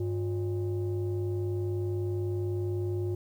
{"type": "tone pair together", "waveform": "sine", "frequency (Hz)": [100, 356], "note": ["G2", "F4"], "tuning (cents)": [35, 33], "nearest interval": "octave + minor seventh", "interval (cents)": 2198, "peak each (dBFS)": [-28, -30], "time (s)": [0, 3.15], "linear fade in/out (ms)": 5, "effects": ["tanh soft clip ceiling -25 dBFS", "10-bit"]}